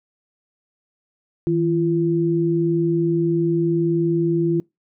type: tone pair together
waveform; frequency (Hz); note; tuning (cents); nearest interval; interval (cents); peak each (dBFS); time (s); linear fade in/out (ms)
sine; 160.8 / 340.2; E3 / F4; -43 / -45; octave + minor second; 1298; -21 / -18; 1.47-4.6; 0
effects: noise-tail reverb RT60 0.2 s tail -25 dB re dry